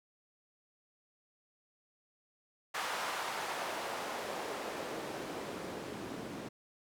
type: noise with band-pass filter sweep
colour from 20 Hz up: white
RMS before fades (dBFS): -40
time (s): 2.74-6.49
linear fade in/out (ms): 10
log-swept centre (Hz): 1100 to 230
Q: 1.1
effects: none